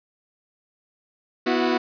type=chord; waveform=sawtooth; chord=B suspended fourth; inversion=none; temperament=equal with one note detuned; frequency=246.9 / 329.6 / 366.2 Hz; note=B3 / E4 / F#4; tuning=0 / 0 / -18 cents; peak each=-20 / -21 / -19 dBFS; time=1.46-1.78 s; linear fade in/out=10 ms; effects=resampled to 11025 Hz + 8-bit